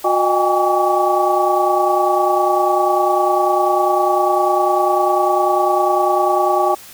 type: tone cluster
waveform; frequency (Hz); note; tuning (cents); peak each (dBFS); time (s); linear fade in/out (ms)
sine; 361.7 / 616 / 791 / 821 / 1138; F#4 / D#5 / G5 / G#5 / C#6; -39 / -17 / +15 / -20 / +45; -19; 0.04-6.75; 10
effects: white hiss -39 dBFS RMS until 6.93 s